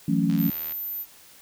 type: chord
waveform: sine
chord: F# minor seventh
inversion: third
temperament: equal with one note detuned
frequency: 164.81 / 183.4 / 220 / 277.2 Hz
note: E3 / F#3 / A3 / C#4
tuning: 0 / -15 / 0 / 0 cents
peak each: -25 dBFS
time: 0.08-0.5 s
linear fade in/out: 5 ms
type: click train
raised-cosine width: 0.2 ms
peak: -23 dBFS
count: 34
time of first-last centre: 0.3-0.721 s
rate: 78.3 Hz
type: tone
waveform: sine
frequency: 14200 Hz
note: A9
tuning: 15 cents sharp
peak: -29 dBFS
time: 0.37-1.06 s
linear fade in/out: 50 ms
effects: white hiss -51 dBFS RMS until 1.41 s